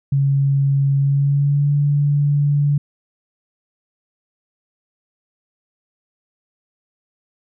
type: tone with pitch glide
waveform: sine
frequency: 138.59 to 144.39 Hz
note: C#3 to D3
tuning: 0 to -29 cents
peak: -13 dBFS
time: 0.12-2.78 s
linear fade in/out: 5 ms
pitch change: +71 cents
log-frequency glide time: 0.97-1.73 s
effects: none